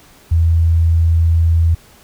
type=tone; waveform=sine; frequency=82.7 Hz; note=E2; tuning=6 cents sharp; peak=-9 dBFS; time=0.31-1.75 s; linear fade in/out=10 ms; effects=pink hiss -46 dBFS RMS until 2.03 s